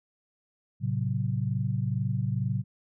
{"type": "chord", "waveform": "sine", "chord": "F# diminished", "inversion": "first", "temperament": "just", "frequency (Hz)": [111, 133.2, 185], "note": ["A2", "C3", "F#3"], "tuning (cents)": [16, 31, 0], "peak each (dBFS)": [-29, -29, -33], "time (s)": [0.8, 2.64], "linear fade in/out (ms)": 50, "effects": []}